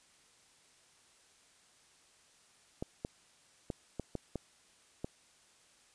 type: clicks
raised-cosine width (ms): 2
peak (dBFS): -23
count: 7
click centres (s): 2.825 / 3.049 / 3.702 / 3.997 / 4.153 / 4.357 / 5.045
effects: white hiss -65 dBFS RMS until 5.94 s + resampled to 22050 Hz